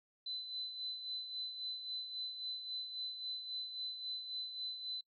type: tone with tremolo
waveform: sine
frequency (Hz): 4022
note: B7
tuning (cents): +31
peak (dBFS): -38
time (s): 0.26-5.01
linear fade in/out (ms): 5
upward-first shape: sine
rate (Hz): 3.7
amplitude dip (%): 55
effects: noise-tail reverb RT60 0.1 s tail -25 dB re dry